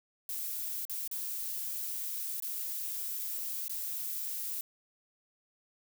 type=noise with dropouts; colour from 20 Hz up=violet; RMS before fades=-37 dBFS; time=0.29-4.61 s; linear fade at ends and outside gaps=1 ms; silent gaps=0.852-0.896 / 1.077-1.113 / 2.401-2.423 / 3.681-3.695 s; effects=none